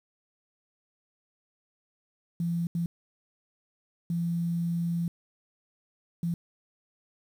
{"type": "tone bursts at uneven times", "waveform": "sine", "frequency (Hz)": 170, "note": "F3", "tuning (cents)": -46, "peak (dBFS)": -26, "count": 4, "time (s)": [[2.4, 2.67], [2.75, 2.86], [4.1, 5.08], [6.23, 6.34]], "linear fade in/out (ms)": 2, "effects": ["9-bit"]}